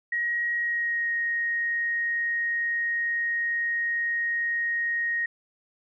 sine tone with pitch glide, 1895 to 1871.1 Hz, A#6 to A#6, +28 to +6 cents, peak -24 dBFS, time 0.12-5.26 s, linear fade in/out 5 ms, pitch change -22 cents, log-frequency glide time 0.55-1.12 s, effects none

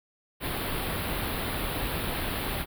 pink band-stop noise, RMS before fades -31 dBFS, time 0.4-2.66 s, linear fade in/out 50 ms, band 4300 to 9900 Hz, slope 48 dB/octave, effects none

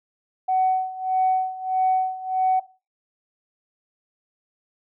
sine tone with tremolo, 750 Hz, F#5, 23 cents sharp, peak -15 dBFS, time 0.48-2.6 s, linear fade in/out 10 ms, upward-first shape sine, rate 1.6 Hz, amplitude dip 85%, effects noise-tail reverb RT60 0.3 s tail -17 dB re dry + tanh soft clip ceiling -12 dBFS

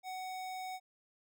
square tone with notch filter, 746 Hz, F#5, 14 cents sharp, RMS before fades -42 dBFS, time 0.03-0.8 s, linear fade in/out 50 ms, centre 11000 Hz, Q 2, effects none

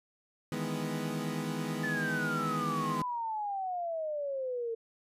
30% pulse chord, E major seventh, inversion third, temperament equal, 155.56 / 164.81 / 207.7 / 246.9 Hz, D#3 / E3 / G#3 / B3, 0 / 0 / 0 / 0 cents, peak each -35 / -38 / -36 / -35 dBFS, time 0.52-3.02 s, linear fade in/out 2 ms
sine exponential sweep, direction down, 1760 to 450 Hz, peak -32 dBFS, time 1.83-4.75 s, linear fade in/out 10 ms
effects resampled to 32000 Hz

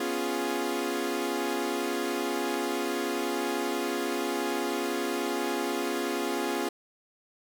sawtooth chord, C# dominant seventh, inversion third, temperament equal, 246.9 / 277.2 / 349.2 / 415.3 Hz, B3 / C#4 / E#4 / G#4, 0 / 0 / 0 / 0 cents, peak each -32 / -30 / -28 / -30 dBFS, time 0-6.69 s, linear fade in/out 5 ms, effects none

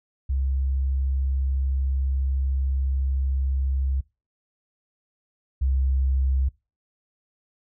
sine tone pair in turn, 66.9 / 66.28 Hz, C2 / C2, +39 / +23 cents, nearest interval unison, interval 16 cents, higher first, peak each -21 / -19 dBFS, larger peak second, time 0.29-4.01 / 5.61-6.49 s, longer first, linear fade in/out 10 ms, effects noise-tail reverb RT60 0.3 s tail -24 dB re dry

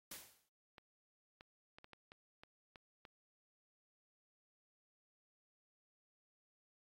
white noise with exponential decay, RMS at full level -46 dBFS, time 0.11-0.49 s, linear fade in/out 5 ms, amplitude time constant 81 ms
clicks, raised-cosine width 0.3 ms, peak -39 dBFS, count 9, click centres 0.782 / 1.409 / 1.785 / 1.844 / 1.933 / 2.119 / 2.435 / 2.758 / 3.052 s
effects AAC 48 kbps

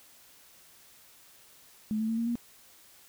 sine tone with pitch steps, 215.2 / 220.5 / 225.9 / 231.4 / 237.1 Hz, A3 / A3 / A3 / A#3 / A#3, -38 / +4 / +46 / -13 / +30 cents, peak -27 dBFS, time 1.91-2.355 s, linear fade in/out 0 ms, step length 89 ms, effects white hiss -57 dBFS RMS until 3.08 s

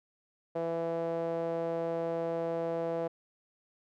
sawtooth tone with band-pass filter, 166.5 Hz, E3, 18 cents sharp, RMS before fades -33 dBFS, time 0.55-3.08 s, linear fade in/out 10 ms, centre 570 Hz, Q 4.1, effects none

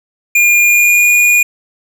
square tone with pitch glide, 2415 to 2440 Hz, D7 to D#7, +48 to -34 cents, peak -7 dBFS, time 0.35-1.43 s, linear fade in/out 5 ms, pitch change +18 cents, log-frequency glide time 0.63-1.12 s, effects none

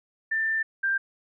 sine tone pair in turn, 1783 / 1582.8 Hz, A6 / G6, +22 / +16 cents, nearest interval major second, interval 206 cents, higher first, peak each -23 / -22 dBFS, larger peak second, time 0.31-0.63 / 0.83-0.98 s, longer first, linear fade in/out 10 ms, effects none

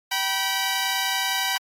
10% pulse tone pair together, 771.5 / 972 Hz, G5 / B5, -28 / -28 cents, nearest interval major third, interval 400 cents, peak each -17 dBFS, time 0.11-1.58 s, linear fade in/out 10 ms, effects AAC 48 kbps

